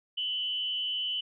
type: tone with frequency modulation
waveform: sine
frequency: 2997 Hz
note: F#7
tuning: 22 cents sharp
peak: -29 dBFS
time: 0.17-1.21 s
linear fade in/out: 10 ms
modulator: 194 Hz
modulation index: 0.49
effects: none